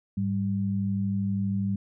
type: tone pair together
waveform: sine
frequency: 103.47 / 196 Hz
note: G#2 / G3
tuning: -6 / 0 cents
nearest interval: major seventh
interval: 1106 cents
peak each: -29 / -26 dBFS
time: 0.17-1.76 s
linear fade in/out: 5 ms
effects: none